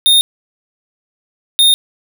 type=tone pair in turn; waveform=square; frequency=3669 / 3669 Hz; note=A#7 / A#7; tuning=-28 / -28 cents; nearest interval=unison; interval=0 cents; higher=neither; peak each=-7 dBFS; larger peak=neither; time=0.06-0.21 / 1.59-1.74 s; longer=neither; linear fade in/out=0 ms; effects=none